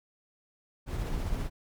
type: noise with tremolo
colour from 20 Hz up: brown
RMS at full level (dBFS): -31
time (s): 0.86-1.5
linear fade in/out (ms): 50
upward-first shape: sine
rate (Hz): 15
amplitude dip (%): 25
effects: none